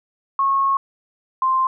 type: tone pair in turn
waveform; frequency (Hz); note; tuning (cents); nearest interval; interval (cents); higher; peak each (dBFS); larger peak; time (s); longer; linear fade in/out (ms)
sine; 1093 / 1047.2; C#6 / C6; -25 / +1; minor second; 74; first; -15; neither; 0.39-0.77 / 1.42-1.67; first; 2
effects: none